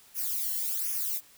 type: noise with flanger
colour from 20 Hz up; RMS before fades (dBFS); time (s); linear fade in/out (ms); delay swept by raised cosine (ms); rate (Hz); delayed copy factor
violet; -31; 0.14-1.21; 50; 0.24 to 0.83; 1.3; -0.9
effects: white hiss -57 dBFS RMS until 1.37 s